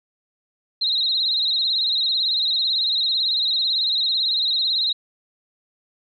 sine tone with vibrato, 3951 Hz, B7, in tune, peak -18 dBFS, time 0.81-4.93 s, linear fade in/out 10 ms, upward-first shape sine, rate 18 Hz, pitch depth 100 cents each way, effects none

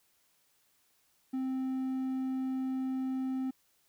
triangle tone, 261.6 Hz, C4, in tune, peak -29 dBFS, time 1.33-3.51 s, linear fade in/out 10 ms, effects white hiss -71 dBFS RMS until 3.88 s

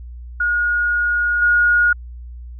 sine tone with level steps, 1439 Hz, F#6, 49 cents flat, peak -15 / -11 dBFS, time 0.4-1.93 s, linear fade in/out 5 ms, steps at 1.42 s, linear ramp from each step 2 ms, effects added 60 Hz sine -31 dBFS peak until 2.59 s

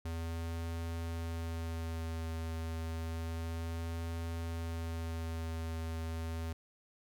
square tone with vibrato, 82.41 Hz, E2, in tune, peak -37 dBFS, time 0.05-6.53 s, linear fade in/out 5 ms, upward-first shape sine, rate 0.3 Hz, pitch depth 17 cents each way, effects none

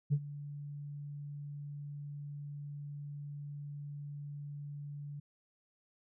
sine tone with ADSR envelope, 144.7 Hz, D3, 25 cents flat, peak -23 dBFS, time 0.1-5.2 s, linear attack 30 ms, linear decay 57 ms, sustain -18 dB, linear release 7 ms, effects tanh soft clip ceiling -23 dBFS

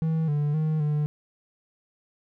triangle tone with pitch steps, 160.7 / 147.1 / 156.1 / 149.2 Hz, E3 / D3 / D#3 / D3, -44 / +3 / +6 / +28 cents, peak -20 dBFS, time 0.02-1.06 s, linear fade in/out 0 ms, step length 260 ms, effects none

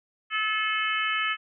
harmonic tone, 432.6 Hz, A4, 29 cents flat, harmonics 3 / 4 / 5 / 6 / 7, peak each -29 / -30 / -31 / -32 / -32 dBFS, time 0.3-1.37 s, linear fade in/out 50 ms, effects none

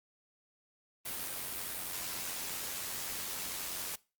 white noise with amplitude modulation, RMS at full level -37 dBFS, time 1.05-3.96 s, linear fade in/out 10 ms, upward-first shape sine, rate 90.8 Hz, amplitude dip 45%, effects noise-tail reverb RT60 0.3 s tail -21 dB re dry + Opus 32 kbps

